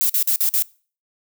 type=noise bursts; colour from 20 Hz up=violet; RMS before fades=-18 dBFS; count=5; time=0.01-0.623 s; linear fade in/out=0 ms; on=85 ms; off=47 ms; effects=noise-tail reverb RT60 0.4 s tail -23 dB re dry